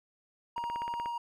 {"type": "tone with tremolo", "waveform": "triangle", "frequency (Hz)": 944, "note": "A#5", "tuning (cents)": 22, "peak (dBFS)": -30, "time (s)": [0.56, 1.18], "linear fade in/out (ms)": 5, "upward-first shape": "triangle", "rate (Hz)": 12, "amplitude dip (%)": 25}
{"type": "click train", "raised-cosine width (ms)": 0.5, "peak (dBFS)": -26, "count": 9, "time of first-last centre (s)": [0.58, 1.059], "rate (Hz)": 16.7}
{"effects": []}